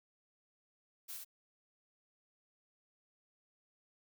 blue noise with echo, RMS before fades -45 dBFS, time 1.08-1.18 s, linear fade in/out 20 ms, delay 69 ms, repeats 1, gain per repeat -3 dB, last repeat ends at 1.249 s, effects none

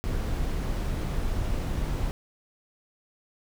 brown noise, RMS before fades -28 dBFS, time 0.04-2.11 s, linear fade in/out 0 ms, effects none

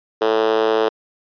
5% pulse tone with high-pass filter, 110.5 Hz, A2, 8 cents sharp, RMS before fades -17 dBFS, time 0.21-0.89 s, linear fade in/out 10 ms, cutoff 420 Hz, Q 4.5, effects resampled to 11025 Hz

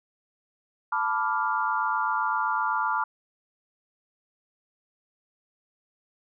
sine chord, B half-diminished seventh, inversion third, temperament equal, 880 / 987.8 / 1174.7 / 1396.9 Hz, A5 / B5 / D6 / F6, 0 / 0 / 0 / 0 cents, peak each -29 dBFS, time 0.92-3.04 s, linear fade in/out 5 ms, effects none

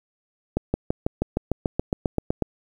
accelerating click train, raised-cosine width 2 ms, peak -8 dBFS, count 14, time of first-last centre 0.57-2.423 s, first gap 170 ms, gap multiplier 0.97, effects 8-bit

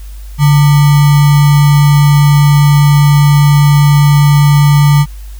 sine tone with sample-and-hold, 145 Hz, D3, 22 cents flat, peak -3 dBFS, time 0.38-5.06 s, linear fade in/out 50 ms, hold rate 1050 Hz, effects added 50 Hz sine -24 dBFS peak until 5.39 s + white hiss -42 dBFS RMS until 5.39 s

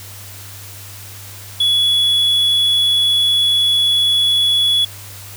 triangle tone, 3389 Hz, G#7, 34 cents sharp, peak -10 dBFS, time 1.6-4.85 s, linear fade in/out 5 ms, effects added 99 Hz sine -36 dBFS peak until 5.36 s + white hiss -36 dBFS RMS until 5.36 s

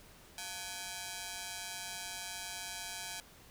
5% pulse ring-modulated tone, 798 Hz, G5, 31 cents sharp, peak -26 dBFS, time 0.38-3.2 s, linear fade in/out 0 ms, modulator 95.2 Hz, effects pink hiss -58 dBFS RMS until 3.5 s

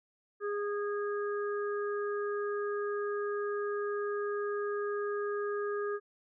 harmonic tone, 411 Hz, G#4, 18 cents flat, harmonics 1 / 3 / 4, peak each -32 / -40 / -43 dBFS, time 0.4-6 s, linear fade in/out 50 ms, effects none

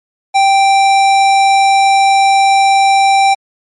sine tone with hard clipping, 784 Hz, G5, in tune, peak -8 dBFS, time 0.34-3.35 s, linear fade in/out 20 ms, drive 16 dB, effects MP3 48 kbps

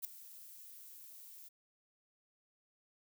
violet noise with ADSR envelope, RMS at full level -37 dBFS, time 0.02-1.49 s, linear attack 28 ms, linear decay 4 ms, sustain -17 dB, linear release 14 ms, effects none

